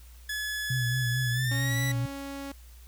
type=tone with pitch glide; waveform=sawtooth; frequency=1705 to 1958.5 Hz; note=G#6 to B6; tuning=+45 to -15 cents; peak=-27 dBFS; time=0.29-1.92 s; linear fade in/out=5 ms; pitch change=+240 cents; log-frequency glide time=1.3-1.78 s
type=tone with vibrato; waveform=sine; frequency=123.6 Hz; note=B2; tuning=2 cents sharp; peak=-26 dBFS; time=0.7-2.06 s; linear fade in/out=5 ms; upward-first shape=sine; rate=4.5 Hz; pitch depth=67 cents each way
type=tone; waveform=sawtooth; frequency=277.2 Hz; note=C#4; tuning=in tune; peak=-32 dBFS; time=1.51-2.52 s; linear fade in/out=5 ms
effects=added 60 Hz sine -47 dBFS peak until 2.87 s + white hiss -58 dBFS RMS until 2.87 s